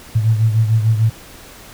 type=beating tone pair; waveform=sine; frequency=110 / 116.7 Hz; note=A2 / A#2; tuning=0 / +2 cents; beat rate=6.7 Hz; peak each=-12 / -19 dBFS; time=0.15-1.1 s; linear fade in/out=10 ms; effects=pink hiss -39 dBFS RMS until 1.73 s